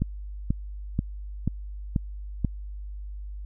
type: click train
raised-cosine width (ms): 5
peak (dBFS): -11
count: 6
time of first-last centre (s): 0.02-2.447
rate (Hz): 2.06
effects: added 50 Hz sine -34 dBFS peak until 3.45 s